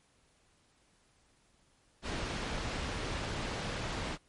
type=low-pass noise; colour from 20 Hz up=pink; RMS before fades=-37 dBFS; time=2.02-4.18 s; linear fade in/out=50 ms; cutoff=4500 Hz; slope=12 dB/octave; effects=pink hiss -69 dBFS RMS until 4.28 s + MP3 48 kbps